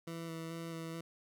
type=tone with vibrato; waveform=20% pulse; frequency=164.81 Hz; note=E3; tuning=in tune; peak=-36 dBFS; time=0.07-1.01 s; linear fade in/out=5 ms; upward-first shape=square; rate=2.3 Hz; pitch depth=13 cents each way; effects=none